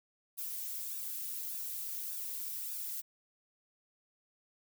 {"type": "noise with flanger", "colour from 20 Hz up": "violet", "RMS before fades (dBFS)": -40, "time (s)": [0.37, 3.02], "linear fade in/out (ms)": 20, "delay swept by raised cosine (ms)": [0.95, 2.85], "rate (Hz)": 1.7, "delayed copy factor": -0.85, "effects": []}